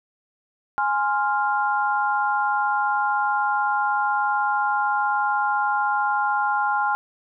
sine chord, F minor, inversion first, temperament equal, 830.6 / 1046.5 / 1396.9 Hz, Ab5 / C6 / F6, 0 / 0 / 0 cents, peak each -22 / -26 / -24 dBFS, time 0.78-6.95 s, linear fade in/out 0 ms, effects none

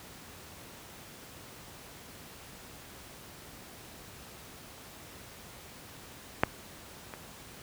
clicks, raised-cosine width 0.5 ms, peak -6 / -25 dBFS, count 2, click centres 6.435 / 7.138 s, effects pink hiss -49 dBFS RMS until 7.62 s + high-pass 60 Hz 12 dB/octave

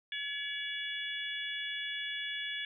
harmonic tone with a mistuned harmonic, 568 Hz, C#5, 42 cents sharp, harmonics 3 / 4 / 5 / 6, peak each -40 / -42 / -43 / -39 dBFS, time 0.12-2.65 s, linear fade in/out 2 ms, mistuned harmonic 5, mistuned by +21 cents, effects none

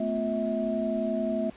sine tone cluster, 219.8 / 251.2 / 351.5 / 647 Hz, A3 / B3 / F4 / E5, -2 / +30 / +11 / -32 cents, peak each -30 / -32 / -36 / -29 dBFS, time 0-1.5 s, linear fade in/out 5 ms, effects pink hiss -52 dBFS RMS until 1.56 s + resampled to 8000 Hz

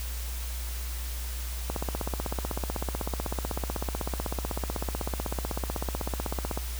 click train, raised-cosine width 1 ms, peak -16 dBFS, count 79, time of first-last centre 1.7-6.575 s, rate 16 Hz, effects added 60 Hz sine -32 dBFS peak until 6.79 s + white hiss -41 dBFS RMS until 6.79 s

